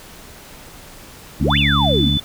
harmonic tone, 71.5 Hz, D2, 46 cents flat, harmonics 1 / 2 / 3 / 4, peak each -21 / -19 / -22 / -25 dBFS, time 1.4-2.18 s, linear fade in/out 5 ms
sine exponential two-way sweep, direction up then down, 207.7 to 3136 to 207.7 Hz, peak -17 dBFS, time 1.42-2.1 s, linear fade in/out 5 ms, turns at 1.58 s
sine tone, 3497 Hz, A7, 11 cents flat, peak -19 dBFS, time 1.5-2.2 s, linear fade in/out 5 ms
effects pink hiss -40 dBFS RMS until 2.24 s

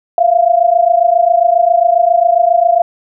sine tone pair together, 675.6 / 703 Hz, E5 / F5, +42 / +11 cents, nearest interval minor second, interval 69 cents, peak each -10 dBFS, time 0.18-2.82 s, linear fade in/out 2 ms, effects none

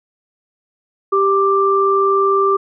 sine tone pair together, 392.7 / 1179 Hz, G4 / D6, +3 / +6 cents, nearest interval octave + perfect fifth, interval 1903 cents, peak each -14 dBFS, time 1.12-2.57 s, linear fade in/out 10 ms, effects none

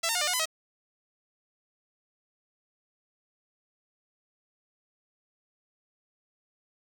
5% pulse tone with pitch steps, 666 / 912 / 716 / 599 / 723 / 1009 / 637 Hz, E5 / A#5 / F5 / D5 / F#5 / B5 / D#5, +18 / -38 / +43 / +34 / -40 / +37 / +41 cents, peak -14 dBFS, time 0.03-0.457 s, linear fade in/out 10 ms, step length 61 ms, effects none

